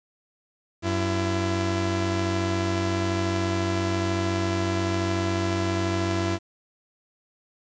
sawtooth tone pair together, 94.2 / 335.7 Hz, F#2 / E4, +32 / +32 cents, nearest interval octave + minor seventh, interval 2200 cents, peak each -22 dBFS, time 0.82-6.39 s, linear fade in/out 50 ms, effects resampled to 16000 Hz + 8-bit

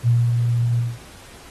sine tone with ADSR envelope, 118.7 Hz, A#2, 32 cents sharp, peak -12 dBFS, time 0.03-0.98 s, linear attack 46 ms, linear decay 230 ms, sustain -4 dB, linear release 200 ms, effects pink hiss -44 dBFS RMS until 1.5 s + AAC 32 kbps

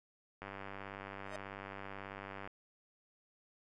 click train, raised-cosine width 0.5 ms, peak -30 dBFS, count 203, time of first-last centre 0.42-2.475 s, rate 98.3 Hz
45% pulse tone with exponential growth, 622 Hz, D#5, 1 cent flat, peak -40 dBFS, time 1.23-1.36 s, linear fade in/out 2 ms, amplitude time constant 28 ms
effects resampled to 22050 Hz

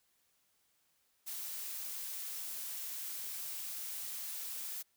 blue noise, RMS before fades -42 dBFS, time 1.26-4.83 s, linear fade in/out 20 ms, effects white hiss -75 dBFS RMS until 4.96 s

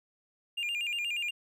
triangle tone with vibrato, 2600 Hz, E7, 24 cents flat, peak -29 dBFS, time 0.57-1.31 s, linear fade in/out 10 ms, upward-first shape square, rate 8.4 Hz, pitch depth 130 cents each way, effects none

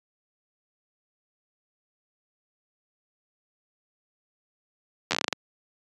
slowing click train, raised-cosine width 0.2 ms, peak -6 dBFS, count 10, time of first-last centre 5.11-5.327 s, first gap 10 ms, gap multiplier 1.21, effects high-pass 200 Hz 12 dB/octave + resampled to 24000 Hz

